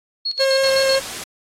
sine tone with tremolo, 4324 Hz, C#8, 44 cents flat, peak -19 dBFS, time 0.25-0.98 s, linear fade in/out 10 ms, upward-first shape square, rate 7.8 Hz, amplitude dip 80%
45% pulse tone with vibrato, 537 Hz, C5, 45 cents sharp, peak -15 dBFS, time 0.39-1 s, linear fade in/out 20 ms, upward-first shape sine, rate 5.4 Hz, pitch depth 8 cents each way
white noise, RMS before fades -29 dBFS, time 0.63-1.24 s, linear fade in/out 5 ms
effects low-pass 9000 Hz 12 dB/octave + AAC 48 kbps

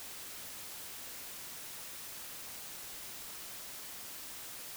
silence, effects white hiss -46 dBFS RMS until 4.76 s

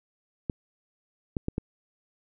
clicks, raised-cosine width 3 ms, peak -15 dBFS, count 4, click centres 0.498 / 1.368 / 1.484 / 1.581 s, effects none

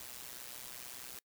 white noise with amplitude modulation, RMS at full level -44 dBFS, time 0-1.19 s, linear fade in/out 2 ms, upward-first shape sine, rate 125 Hz, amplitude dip 85%, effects noise-tail reverb RT60 0.1 s tail -25 dB re dry

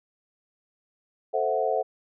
sine chord, F# half-diminished seventh, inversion first, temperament equal, 440 / 523.3 / 659.3 / 740 Hz, A4 / C5 / E5 / F#5, 0 / 0 / 0 / 0 cents, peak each -28 dBFS, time 1.33-1.83 s, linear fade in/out 20 ms, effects none

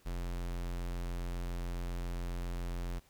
square tone, 43.65 Hz, F1, in tune, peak -36 dBFS, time 0.05-3 s, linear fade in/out 20 ms, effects pink hiss -66 dBFS RMS until 3.09 s

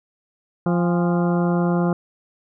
harmonic tone with a mistuned harmonic, 174.4 Hz, F3, 2 cents flat, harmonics 1 / 2 / 3 / 4 / 5 / 6 / 7 / 8, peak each -18 / -24 / -28 / -30 / -32 / -34 / -35 / -36 dBFS, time 0.66-1.93 s, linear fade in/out 2 ms, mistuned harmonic 5, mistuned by -91 cents, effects none

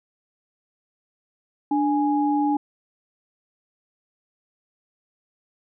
sine tone pair together, 293.7 / 830.6 Hz, D4 / G#5, 0 / 0 cents, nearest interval octave + tritone, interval 1800 cents, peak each -20 / -23 dBFS, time 1.71-2.57 s, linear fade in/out 5 ms, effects none

